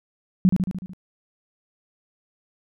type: tone with echo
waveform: sine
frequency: 185 Hz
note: F#3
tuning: in tune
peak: -11 dBFS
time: 0.45-0.49 s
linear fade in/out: 0 ms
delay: 74 ms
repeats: 6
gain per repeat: -4 dB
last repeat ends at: 0.934 s
effects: none